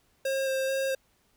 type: tone with vibrato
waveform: square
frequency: 534 Hz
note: C5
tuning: 35 cents sharp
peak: -27 dBFS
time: 0.25-0.95 s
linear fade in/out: 5 ms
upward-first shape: square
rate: 2.3 Hz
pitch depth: 11 cents each way
effects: pink hiss -68 dBFS RMS until 1.36 s